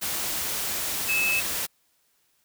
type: tone in noise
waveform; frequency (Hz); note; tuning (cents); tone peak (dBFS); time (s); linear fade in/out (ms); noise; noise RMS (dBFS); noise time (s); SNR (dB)
sine; 2604; E7; -22; -22; 1.08-1.41; 20; white; -29; 0.01-1.67; +4
effects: white hiss -68 dBFS RMS until 2.44 s